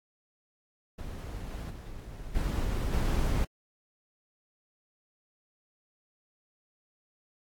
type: noise with level steps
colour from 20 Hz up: brown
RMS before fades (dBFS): -38 / -36 / -42 / -30 / -27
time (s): 0.98-3.45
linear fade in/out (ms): 10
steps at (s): 1.5 / 1.69 / 2.34 / 2.92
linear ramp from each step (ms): 20
effects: AAC 64 kbps